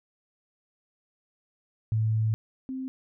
sine tone pair in turn, 110 / 261.6 Hz, A2 / C4, 0 / 0 cents, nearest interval octave + minor third, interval 1500 cents, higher second, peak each -22 / -31 dBFS, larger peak first, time 1.92-2.34 / 2.69-2.88 s, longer first, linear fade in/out 0 ms, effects none

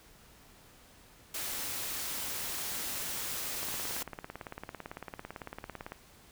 white noise, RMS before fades -37 dBFS, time 1.34-4.03 s, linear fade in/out 5 ms
click train, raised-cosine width 0.5 ms, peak -25 dBFS, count 42, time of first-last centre 3.63-5.921 s, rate 17.9 Hz
effects pink hiss -58 dBFS RMS until 6.31 s

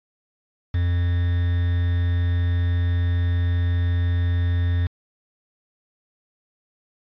triangle tone with quantisation, 87.4 Hz, F2, 2 cents sharp, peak -16 dBFS, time 0.74-4.87 s, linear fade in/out 5 ms, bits 6, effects resampled to 11025 Hz

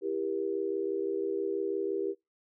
sine chord, E diminished, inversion none, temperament just, 329.6 / 395.6 / 474.7 Hz, E4 / G4 / Bb4, 0 / +16 / +31 cents, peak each -36 / -31 / -36 dBFS, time 0.01-2.15 s, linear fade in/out 50 ms, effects noise-tail reverb RT60 0.2 s tail -26 dB re dry

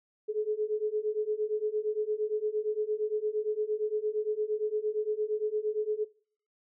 sine beating tone pair, 422.1 / 430.8 Hz, G#4 / A4, +28 / -37 cents, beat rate 8.7 Hz, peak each -31 dBFS, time 0.28-6.05 s, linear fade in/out 20 ms, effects noise-tail reverb RT60 0.5 s tail -21 dB re dry

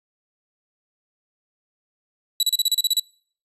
sawtooth tone bursts, 3931 Hz, B7, 9 cents flat, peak -13 dBFS, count 10, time 2.4-2.997 s, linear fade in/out 2 ms, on 30 ms, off 33 ms, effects noise-tail reverb RT60 0.5 s tail -25 dB re dry + resampled to 32000 Hz

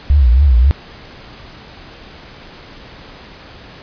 sine tone with vibrato, 65.41 Hz, C2, in tune, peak -6 dBFS, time 0.1-0.71 s, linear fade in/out 0 ms, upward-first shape triangle, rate 3.7 Hz, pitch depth 240 cents each way, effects pink hiss -37 dBFS RMS until 3.82 s + resampled to 11025 Hz

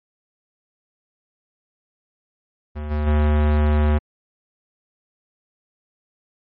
square tone with level steps, 75 Hz, D2, 37 cents sharp, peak -27 / -20 / -15 dBFS, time 2.75-3.99 s, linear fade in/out 20 ms, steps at 2.9 / 3.06 s, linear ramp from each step 20 ms, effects low-pass 2000 Hz 12 dB/octave + MP3 32 kbps

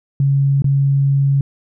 sine tone with dropouts, 138.59 Hz, C#3, in tune, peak -11 dBFS, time 0.2-1.41 s, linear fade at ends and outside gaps 2 ms, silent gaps 0.621-0.643 s, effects none

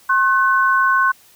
sine tone pair together, 1073.6 / 1507 Hz, C6 / F#6, +44 / +31 cents, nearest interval tritone, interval 587 cents, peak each -15 dBFS, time 0.09-1.12 s, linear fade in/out 10 ms, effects white hiss -50 dBFS RMS until 1.35 s

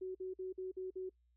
sine tone bursts, 373.2 Hz, F#4, 15 cents sharp, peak -39 dBFS, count 6, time 0.01-1.095 s, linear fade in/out 10 ms, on 140 ms, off 49 ms, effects noise-tail reverb RT60 0.1 s tail -25 dB re dry + added 60 Hz sine -70 dBFS peak until 1.36 s

